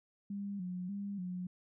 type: tone with vibrato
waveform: sine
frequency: 190.5 Hz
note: G3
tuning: 49 cents flat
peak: -37 dBFS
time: 0.3-1.47 s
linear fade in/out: 5 ms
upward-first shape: square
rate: 1.7 Hz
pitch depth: 90 cents each way
effects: none